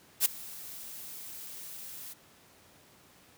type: noise with ADSR envelope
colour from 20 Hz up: blue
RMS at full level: -22 dBFS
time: 0.2-2.14 s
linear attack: 55 ms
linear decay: 8 ms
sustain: -22 dB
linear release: 18 ms
effects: pink hiss -59 dBFS RMS until 3.37 s + high-pass 100 Hz 12 dB/octave